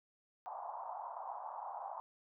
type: band-pass noise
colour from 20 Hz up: white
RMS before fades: -45 dBFS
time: 0.46-2 s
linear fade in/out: 0 ms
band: 690 to 1000 Hz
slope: 48 dB/octave
effects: none